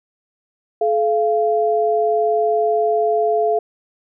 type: tone pair together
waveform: sine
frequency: 429.8 / 689 Hz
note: A4 / F5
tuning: -41 / -24 cents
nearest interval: minor sixth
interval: 817 cents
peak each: -17 dBFS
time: 0.81-3.59 s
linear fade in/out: 5 ms
effects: none